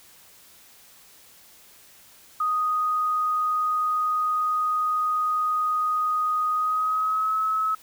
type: tone with pitch glide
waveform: sine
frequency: 1244.5 to 1289.1 Hz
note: D#6 to E6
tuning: 0 to -39 cents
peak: -21 dBFS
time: 2.4-7.75 s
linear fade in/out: 5 ms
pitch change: +61 cents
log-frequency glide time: 6.53-7.36 s
effects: white hiss -52 dBFS RMS until 7.82 s